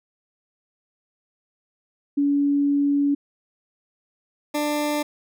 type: tone pair in turn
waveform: sine / 20% pulse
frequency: 284.5 / 296.4 Hz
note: C#4 / D4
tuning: +45 / +16 cents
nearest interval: minor second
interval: 71 cents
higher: second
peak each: -17 dBFS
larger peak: neither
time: 2.17-3.15 / 4.54-5.03 s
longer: first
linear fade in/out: 10 ms
effects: none